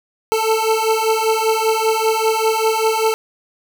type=beating tone pair; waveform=25% pulse; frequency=440 / 445.1 Hz; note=A4 / A4; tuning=0 / +20 cents; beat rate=5.1 Hz; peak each=-14 dBFS; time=0.32-3.14 s; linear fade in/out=0 ms; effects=8-bit